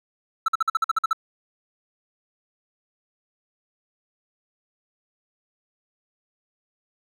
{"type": "tone bursts", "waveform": "triangle", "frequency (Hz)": 1321, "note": "E6", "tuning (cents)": 3, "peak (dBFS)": -15, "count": 10, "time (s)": [0.46, 1.131], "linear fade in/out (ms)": 5, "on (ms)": 23, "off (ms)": 49, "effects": []}